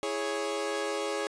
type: chord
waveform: sawtooth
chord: C# minor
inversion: first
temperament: equal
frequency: 329.6 / 415.3 / 554.4 Hz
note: E4 / G#4 / C#5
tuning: 0 / 0 / 0 cents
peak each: -34 / -29 / -30 dBFS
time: 0.03-1.27 s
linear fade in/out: 0 ms
effects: resampled to 22050 Hz